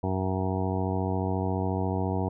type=harmonic tone; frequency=94.2 Hz; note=F#2; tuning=32 cents sharp; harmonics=1 / 2 / 3 / 4 / 5 / 7 / 8 / 9 / 10; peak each=-29 / -32 / -34 / -35 / -36 / -37 / -38 / -39 / -39 dBFS; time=0.03-2.29 s; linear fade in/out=5 ms; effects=none